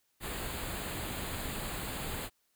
pink band-stop noise, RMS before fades -38 dBFS, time 0.2-2.3 s, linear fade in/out 50 ms, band 4700 to 6800 Hz, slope 96 dB/octave, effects white hiss -75 dBFS RMS until 2.55 s

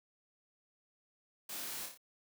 white noise with echo, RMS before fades -44 dBFS, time 1.49-1.86 s, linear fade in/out 5 ms, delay 29 ms, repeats 4, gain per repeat -4 dB, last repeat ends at 1.976 s, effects high-pass 150 Hz 12 dB/octave

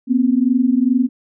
sine tone pair together, 241.5 / 263.9 Hz, B3 / C4, -39 / +15 cents, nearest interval major second, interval 154 cents, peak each -15 dBFS, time 0.07-1.09 s, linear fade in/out 50 ms, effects none

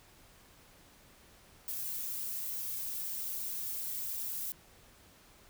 violet noise with flanger, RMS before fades -38 dBFS, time 1.68-4.52 s, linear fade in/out 0 ms, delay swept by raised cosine 2 to 2.7 ms, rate 1 Hz, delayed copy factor -0.65, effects pink hiss -60 dBFS RMS until 5.49 s

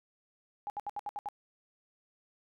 sine tone bursts, 822 Hz, G#5, 18 cents flat, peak -34 dBFS, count 7, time 0.67-1.287 s, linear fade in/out 0 ms, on 29 ms, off 69 ms, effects none

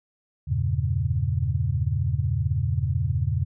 sine chord, E diminished seventh, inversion none, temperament equal, 82.41 / 98 / 116.54 / 138.59 Hz, E2 / G2 / Bb2 / Db3, 0 / 0 / 0 / 0 cents, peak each -27 dBFS, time 0.47-3.45 s, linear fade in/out 20 ms, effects none

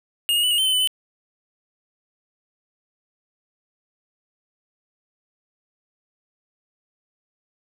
square tone with pitch steps, 2844 / 2866 / 2979 / 2864 / 3090 / 3052 / 2998 / 3032 Hz, F7 / F7 / F#7 / F7 / G7 / G7 / F#7 / F#7, +31 / +44 / +11 / +43 / -26 / -47 / +22 / +42 cents, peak -18 dBFS, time 0.29-0.874 s, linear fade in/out 0 ms, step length 73 ms, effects none

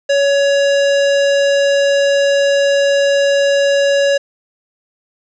square tone, 561 Hz, C#5, 21 cents sharp, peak -11 dBFS, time 0.09-4.18 s, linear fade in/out 10 ms, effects resampled to 16000 Hz + 7-bit

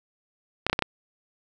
clicks, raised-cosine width 0.3 ms, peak -7 dBFS, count 5, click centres 0.666 / 0.698 / 0.73 / 0.791 / 0.823 s, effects none

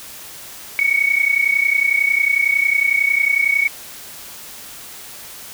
sine tone pair together, 2217 / 2248 Hz, C#7 / C#7, 0 / +24 cents, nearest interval unison, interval 24 cents, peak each -16 / -17 dBFS, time 0.79-3.68 s, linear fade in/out 0 ms, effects white hiss -36 dBFS RMS until 5.53 s

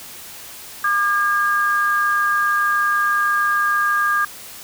sine tone pair together, 1200 / 1626.4 Hz, D6 / G#6, +37 / -37 cents, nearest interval perfect fourth, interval 526 cents, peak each -18 / -18 dBFS, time 0.84-4.25 s, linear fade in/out 5 ms, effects white hiss -37 dBFS RMS until 4.63 s

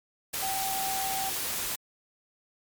sine tone in noise, 773 Hz, G5, 24 cents flat, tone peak -31 dBFS, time 0.42-1.3 s, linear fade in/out 10 ms, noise white, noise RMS -32 dBFS, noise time 0.33-1.76 s, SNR -2 dB, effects MP3 96 kbps

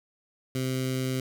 15% pulse tone with notch filter, 130 Hz, C3, 11 cents flat, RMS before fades -29 dBFS, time 0.55-1.2 s, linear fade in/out 2 ms, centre 910 Hz, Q 0.53, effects none

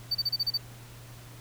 triangle tone bursts, 4587 Hz, D8, 42 cents flat, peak -23 dBFS, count 7, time 0.11-0.576 s, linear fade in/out 10 ms, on 40 ms, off 31 ms, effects added 119 Hz sine -46 dBFS peak until 1.4 s + pink hiss -51 dBFS RMS until 1.4 s

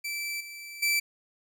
sawtooth tone with level steps, 2327 Hz, D7, 17 cents flat, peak -28 / -37 / -20 dBFS, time 0.04-1 s, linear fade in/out 10 ms, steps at 0.4 / 0.82 s, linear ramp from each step 10 ms, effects none

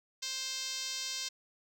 5% pulse tone with band-pass filter, 525 Hz, C5, 6 cents sharp, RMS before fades -38 dBFS, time 0.22-1.29 s, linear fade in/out 10 ms, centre 5400 Hz, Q 1.2, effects none

